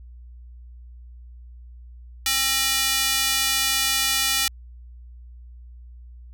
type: tone with high-pass filter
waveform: square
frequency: 267.3 Hz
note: C4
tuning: 37 cents sharp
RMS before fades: -22 dBFS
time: 2.26-4.48 s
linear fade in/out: 2 ms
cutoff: 2900 Hz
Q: 0.71
effects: added 60 Hz sine -40 dBFS peak until 6.33 s